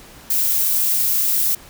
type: noise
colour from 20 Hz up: violet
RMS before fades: -18 dBFS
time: 0.3-1.55 s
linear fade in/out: 5 ms
effects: pink hiss -43 dBFS RMS until 1.69 s